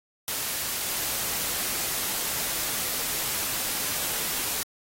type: noise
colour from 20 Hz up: white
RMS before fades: -29 dBFS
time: 0.28-4.63 s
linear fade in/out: 0 ms
effects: AAC 48 kbps